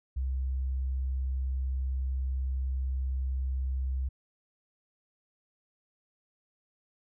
sine tone, 65.41 Hz, C2, in tune, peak -28 dBFS, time 0.16-4.09 s, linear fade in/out 10 ms, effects none

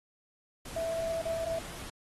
sine tone in noise, 659 Hz, E5, 1 cent flat, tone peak -30 dBFS, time 0.76-1.59 s, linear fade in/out 5 ms, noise pink, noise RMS -44 dBFS, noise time 0.65-1.9 s, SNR +11 dB, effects AAC 32 kbps

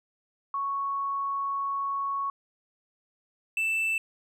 sine / triangle tone pair in turn, 1108.7 / 2652 Hz, C#6 / E7, 0 / +10 cents, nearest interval octave + minor third, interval 1510 cents, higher second, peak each -27 / -23 dBFS, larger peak second, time 0.54-2.3 / 3.57-3.98 s, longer first, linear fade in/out 2 ms, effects none

